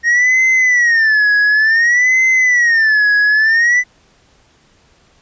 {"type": "tone with vibrato", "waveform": "triangle", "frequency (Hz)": 1855, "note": "A#6", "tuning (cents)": -9, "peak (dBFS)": -7, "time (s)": [0.03, 3.84], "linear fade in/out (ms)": 50, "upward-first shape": "sine", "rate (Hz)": 0.56, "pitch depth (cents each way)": 180, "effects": ["pink hiss -52 dBFS RMS until 5.21 s", "resampled to 16000 Hz"]}